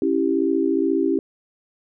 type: chord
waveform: sine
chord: C# diminished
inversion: none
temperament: equal with one note detuned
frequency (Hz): 275 / 329.6 / 392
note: C#4 / E4 / G4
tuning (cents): -14 / 0 / 0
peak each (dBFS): -22 / -21 / -22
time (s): 0.02-1.19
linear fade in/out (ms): 2
effects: none